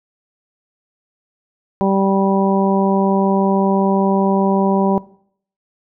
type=harmonic tone; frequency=194.8 Hz; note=G3; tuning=11 cents flat; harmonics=1 / 2 / 3 / 4 / 5; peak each=-16 / -19 / -21 / -22 / -23 dBFS; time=1.81-4.98 s; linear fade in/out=0 ms; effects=noise-tail reverb RT60 0.6 s tail -19 dB re dry